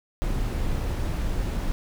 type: noise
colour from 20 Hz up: brown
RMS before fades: -26 dBFS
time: 0.22-1.72 s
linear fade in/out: 0 ms
effects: none